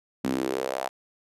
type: tone with high-pass filter sweep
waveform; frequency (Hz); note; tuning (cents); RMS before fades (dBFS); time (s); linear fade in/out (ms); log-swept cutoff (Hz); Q
sawtooth; 65.41; C2; 0; -29; 0.24-0.89; 5; 230 to 760; 3.5
effects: resampled to 32000 Hz